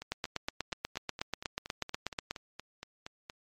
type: two click trains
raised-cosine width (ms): 0.2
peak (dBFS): -15 / -24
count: 19 / 15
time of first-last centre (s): 0.12-2.31 / 0.02-3.299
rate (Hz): 8.22 / 4.27
effects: MP3 64 kbps